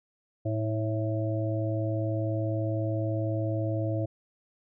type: harmonic tone with a mistuned harmonic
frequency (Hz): 110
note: A2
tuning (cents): 0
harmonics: 1 / 3 / 5 / 6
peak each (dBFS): -28 / -33 / -35 / -36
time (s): 0.45-4.06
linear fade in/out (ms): 10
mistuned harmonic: 3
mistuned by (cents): -32
effects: none